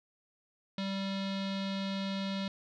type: tone with low-pass filter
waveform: square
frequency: 194.8 Hz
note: G3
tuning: 11 cents flat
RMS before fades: -35 dBFS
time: 0.78-2.48 s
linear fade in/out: 2 ms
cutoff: 3900 Hz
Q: 4.1
effects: none